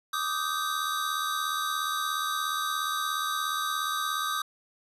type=tone cluster; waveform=square; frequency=1172 / 1249 / 1554 / 3827 Hz; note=D6 / D#6 / G6 / A#7; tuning=-4 / +6 / -16 / +45 cents; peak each=-34 / -32 / -36 / -37 dBFS; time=0.13-4.42 s; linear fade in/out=5 ms; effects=resampled to 32000 Hz